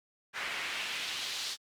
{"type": "noise with band-pass filter sweep", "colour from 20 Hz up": "pink", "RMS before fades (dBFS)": -37, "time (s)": [0.33, 1.57], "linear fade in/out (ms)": 50, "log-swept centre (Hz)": [1900, 4500], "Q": 1.6, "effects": ["Opus 48 kbps"]}